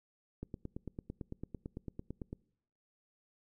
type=click train; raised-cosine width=3 ms; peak=-28 dBFS; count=18; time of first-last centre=0.43-2.329 s; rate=8.95 Hz; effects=noise-tail reverb RT60 0.7 s tail -24 dB re dry